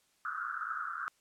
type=band-pass noise; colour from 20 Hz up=white; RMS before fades=-38 dBFS; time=0.25-1.08 s; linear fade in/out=0 ms; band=1200 to 1500 Hz; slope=96 dB/octave; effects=white hiss -71 dBFS RMS until 1.2 s + low-pass 10000 Hz 12 dB/octave